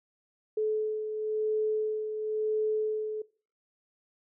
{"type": "beating tone pair", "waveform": "sine", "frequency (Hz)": [431, 431.97], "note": ["A4", "A4"], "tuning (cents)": [-36, -32], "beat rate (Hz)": 0.97, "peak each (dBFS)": [-28, -37], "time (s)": [0.57, 3.22], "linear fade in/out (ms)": 5, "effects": ["noise-tail reverb RT60 0.4 s tail -21 dB re dry"]}